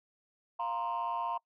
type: chord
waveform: sine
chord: F suspended fourth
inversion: none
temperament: just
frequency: 698.5 / 931.3 / 1047.7 Hz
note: F5 / Bb5 / C6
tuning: 0 / -2 / +2 cents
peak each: -37 / -33 / -35 dBFS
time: 0.59-1.38 s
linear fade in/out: 10 ms
effects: noise-tail reverb RT60 0.1 s tail -25 dB re dry + tanh soft clip ceiling -27 dBFS